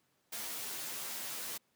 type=noise with comb filter; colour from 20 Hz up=white; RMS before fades=-41 dBFS; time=0.32-1.58 s; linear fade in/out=10 ms; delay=11 ms; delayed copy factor=-0.95; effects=pink hiss -75 dBFS RMS until 1.75 s + high-pass 150 Hz 12 dB/octave